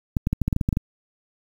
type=clicks; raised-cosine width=5 ms; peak=-8 dBFS; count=11; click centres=0.168 / 0.271 / 0.33 / 0.417 / 0.48 / 0.528 / 0.564 / 0.612 / 0.689 / 0.728 / 0.771 s; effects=7-bit